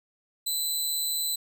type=tone; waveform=15% pulse; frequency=4011 Hz; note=B7; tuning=26 cents sharp; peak=-20 dBFS; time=0.46-1.36 s; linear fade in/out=10 ms; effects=none